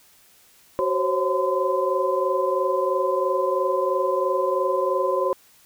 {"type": "tone cluster", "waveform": "sine", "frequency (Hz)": [374.9, 525, 548, 1021], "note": ["F#4", "C5", "C#5", "C6"], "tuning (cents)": [23, 6, -20, -43], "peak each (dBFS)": -25, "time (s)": [0.79, 5.33], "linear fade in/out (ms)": 0, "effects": ["white hiss -55 dBFS RMS until 5.65 s"]}